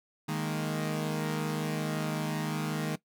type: chord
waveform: sawtooth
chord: D# suspended fourth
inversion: none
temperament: equal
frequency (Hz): 155.56 / 207.7 / 233.1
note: D#3 / G#3 / A#3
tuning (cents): 0 / 0 / 0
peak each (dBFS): -28 / -33 / -33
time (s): 0.28-2.96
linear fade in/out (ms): 10
effects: noise-tail reverb RT60 0.1 s tail -18 dB re dry